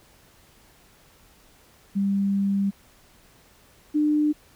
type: tone pair in turn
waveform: sine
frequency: 198 / 300.1 Hz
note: G3 / D4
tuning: +18 / +38 cents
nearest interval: perfect fifth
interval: 720 cents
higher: second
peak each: -20 / -18 dBFS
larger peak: second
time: 1.95-2.71 / 3.94-4.33 s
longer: first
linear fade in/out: 20 ms
effects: pink hiss -56 dBFS RMS until 4.55 s